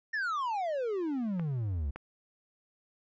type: exponential sweep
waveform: triangle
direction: down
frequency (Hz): 1839 to 65.9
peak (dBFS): -28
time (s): 0.13-1.91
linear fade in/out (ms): 10
type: clicks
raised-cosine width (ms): 0.5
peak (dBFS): -27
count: 2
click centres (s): 1.396 / 1.96
effects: resampled to 16000 Hz